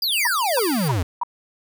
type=exponential sweep; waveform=square; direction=down; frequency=4978 to 80 Hz; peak=-20 dBFS; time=0.02-1.03 s; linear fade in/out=5 ms
type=tone with tremolo; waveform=5% pulse; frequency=4699 Hz; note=D8; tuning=in tune; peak=-18 dBFS; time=0.12-0.88 s; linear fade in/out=2 ms; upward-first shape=sine; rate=2.6 Hz; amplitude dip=50%
type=tone bursts; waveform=sine; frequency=962 Hz; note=B5; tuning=46 cents flat; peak=-19 dBFS; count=4; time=0.25-1.234 s; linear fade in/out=2 ms; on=21 ms; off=300 ms
effects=none